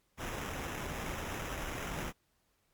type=noise with sample-and-hold; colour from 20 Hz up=pink; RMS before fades=-39 dBFS; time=0.17-2.13 s; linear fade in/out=50 ms; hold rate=4410 Hz; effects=pink hiss -75 dBFS RMS until 2.73 s + MP3 96 kbps